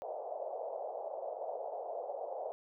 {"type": "band-pass noise", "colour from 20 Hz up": "white", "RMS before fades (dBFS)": -41, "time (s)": [0.02, 2.52], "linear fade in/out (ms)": 0, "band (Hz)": [490, 740], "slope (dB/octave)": 48, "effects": []}